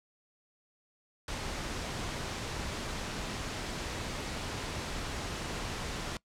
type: noise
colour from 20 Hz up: pink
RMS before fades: -37 dBFS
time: 1.28-6.17 s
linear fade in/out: 2 ms
effects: noise-tail reverb RT60 0.1 s tail -22 dB re dry + low-pass 7000 Hz 12 dB/octave